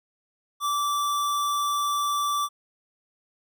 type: tone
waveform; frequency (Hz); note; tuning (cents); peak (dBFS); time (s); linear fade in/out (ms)
square; 1164; D6; -16; -24; 0.6-2.49; 50
effects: none